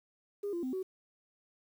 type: tone with pitch steps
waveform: sine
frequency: 406.1 / 343.8 / 257.4 / 376 Hz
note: G#4 / F4 / C4 / F#4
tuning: -39 / -27 / -28 / +28 cents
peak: -32 dBFS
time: 0.43-0.83 s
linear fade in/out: 10 ms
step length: 100 ms
effects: tanh soft clip ceiling -29 dBFS + 10-bit